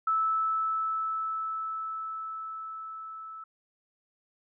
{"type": "tone with level ramp", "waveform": "sine", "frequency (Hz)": 1310, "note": "E6", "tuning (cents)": -11, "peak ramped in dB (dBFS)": [-23, -40], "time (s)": [0.07, 3.44], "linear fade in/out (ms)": 5, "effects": []}